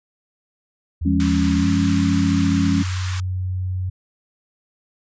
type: tone with pitch glide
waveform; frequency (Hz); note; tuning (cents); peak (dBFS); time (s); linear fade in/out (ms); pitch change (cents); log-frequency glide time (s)
sine; 81.3 to 92.32; E2 to F#2; -23 to -3; -21; 1.01-3.9; 10; +220; 1.59-1.66
type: chord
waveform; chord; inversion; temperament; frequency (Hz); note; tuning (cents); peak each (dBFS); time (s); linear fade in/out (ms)
sine; Db major; first; just; 173.24 / 207.9 / 277.2; F3 / Ab3 / Db4; -14 / +2 / 0; -21 / -21 / -19; 1.05-2.83; 10
type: high-pass noise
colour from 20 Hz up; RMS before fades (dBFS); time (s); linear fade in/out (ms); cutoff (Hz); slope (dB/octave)
pink; -32; 1.2-3.2; 0; 990; 48
effects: resampled to 16000 Hz